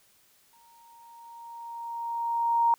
sine tone with exponential growth, 932.3 Hz, A#5, in tune, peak -18 dBFS, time 0.53-2.74 s, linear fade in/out 1 ms, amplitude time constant 480 ms, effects white hiss -63 dBFS RMS until 2.78 s

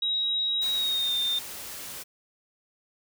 sine tone with pitch glide, 3824 to 3618 Hz, A#7 to A7, +43 to +48 cents, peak -24 dBFS, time 0.02-1.39 s, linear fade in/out 5 ms, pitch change -95 cents, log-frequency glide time 0.73-1.15 s
white noise, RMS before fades -39 dBFS, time 0.61-2.04 s, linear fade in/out 20 ms
effects none

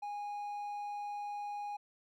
triangle tone, 823 Hz, G#5, 16 cents flat, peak -36 dBFS, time 0.02-1.77 s, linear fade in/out 10 ms, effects none

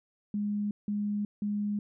sine tone bursts, 206.6 Hz, G#3, 9 cents flat, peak -28 dBFS, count 3, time 0.34-1.79 s, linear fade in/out 2 ms, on 370 ms, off 170 ms, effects none

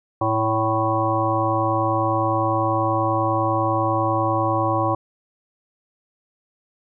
harmonic tone with a mistuned harmonic, 110 Hz, A2, in tune, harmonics 1 / 3 / 5 / 7 / 9 / 10, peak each -25 / -25 / -25 / -25 / -25 / -25 dBFS, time 0.21-4.95 s, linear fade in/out 5 ms, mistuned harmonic 5, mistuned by +32 cents, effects none

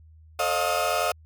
35% pulse tone cluster, 444.6 / 537 / 618 / 707 / 1274 Hz, A4 / C5 / D#5 / F5 / D#6, +18 / +45 / -12 / +21 / +41 cents, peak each -33 / -29 / -26 / -25 / -27 dBFS, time 0.39-1.12 s, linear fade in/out 5 ms, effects added 79 Hz sine -48 dBFS peak until 1.25 s + MP3 96 kbps

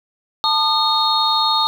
sine tone cluster, 889 / 1219 / 3715 / 4267 Hz, A5 / D#6 / A#7 / C8, +18 / -36 / -7 / +33 cents, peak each -19 / -20 / -19 / -21 dBFS, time 0.44-1.67 s, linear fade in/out 0 ms, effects 7-bit

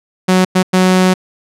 sawtooth tone bursts at uneven times, 185 Hz, F#3, in tune, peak -4 dBFS, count 3, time 0.28-0.45 / 0.55-0.63 / 0.73-1.14 s, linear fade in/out 10 ms, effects low-pass 10000 Hz 12 dB/octave

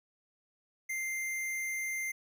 square tone, 2093 Hz, C7, in tune, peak -34 dBFS, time 0.89-2.12 s, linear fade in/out 10 ms, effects none

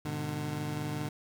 25% pulse chord, G# diminished, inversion none, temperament just, 103.83 / 124.59 / 149.51 Hz, G#2 / B2 / D3, 0 / +16 / +31 cents, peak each -37 / -37 / -31 dBFS, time 0.05-1.09 s, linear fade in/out 5 ms, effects none

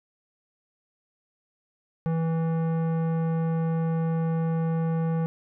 sine tone with tanh clipping, 163.5 Hz, E3, 14 cents flat, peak -25 dBFS, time 2.06-5.26 s, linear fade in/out 0 ms, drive 15 dB, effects none

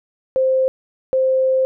sine tone pair in turn, 523.3 / 523.3 Hz, C5 / C5, 0 / 0 cents, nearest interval unison, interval 0 cents, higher neither, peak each -13 dBFS, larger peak neither, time 0.36-0.68 / 1.13-1.65 s, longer second, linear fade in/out 0 ms, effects none

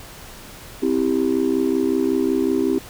sine chord, C major, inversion none, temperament just, 261.6 / 327 / 392.4 Hz, C4 / E4 / G4, 0 / -14 / +2 cents, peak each -20 dBFS, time 0.82-2.79 s, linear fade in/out 10 ms, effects tanh soft clip ceiling -10 dBFS + pink hiss -40 dBFS RMS until 2.89 s

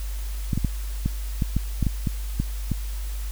clicks, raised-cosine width 5 ms, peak -10 dBFS, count 11, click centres 0.532 / 0.576 / 0.647 / 1.06 / 1.422 / 1.566 / 1.827 / 1.867 / 2.072 / 2.4 / 2.717 s, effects added 50 Hz sine -27 dBFS peak until 3.31 s + white hiss -43 dBFS RMS until 3.31 s

